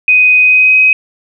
sine tone with pitch glide, 2501 to 2526 Hz, D#7 to D#7, +8 to +26 cents, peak -4 dBFS, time 0.08-0.93 s, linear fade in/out 2 ms, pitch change +18 cents, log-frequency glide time 0.41-0.79 s, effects none

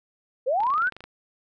sine linear sweep, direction up, 472.5 to 1568 Hz, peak -20 dBFS, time 0.46-0.9 s, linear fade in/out 20 ms
clicks, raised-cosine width 0.3 ms, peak -25 dBFS, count 12, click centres 0.604 / 0.635 / 0.668 / 0.703 / 0.739 / 0.78 / 0.821 / 0.872 / 0.923 / 0.966 / 1.006 / 1.04 s
effects none

